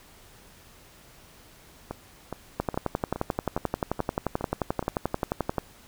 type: two click trains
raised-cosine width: 1 ms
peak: -18 / -11 dBFS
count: 8 / 35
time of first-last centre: 1.91-4.827 / 2.6-5.582 s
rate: 2.4 / 11.4 Hz
effects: pink hiss -53 dBFS RMS until 5.87 s